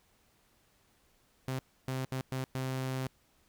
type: tone bursts at uneven times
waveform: sawtooth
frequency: 130.81 Hz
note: C3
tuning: in tune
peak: -29 dBFS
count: 5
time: 1.48-1.59 / 1.88-2.05 / 2.12-2.21 / 2.32-2.44 / 2.55-3.07 s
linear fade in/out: 0 ms
effects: pink hiss -69 dBFS RMS until 3.48 s